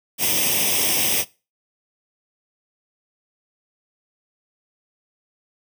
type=noise with comb filter; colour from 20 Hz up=white; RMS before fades=-20 dBFS; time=0.18-1.25 s; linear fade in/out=50 ms; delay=0.35 ms; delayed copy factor=+0.8; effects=noise-tail reverb RT60 0.3 s tail -21 dB re dry + high-pass 100 Hz 12 dB/octave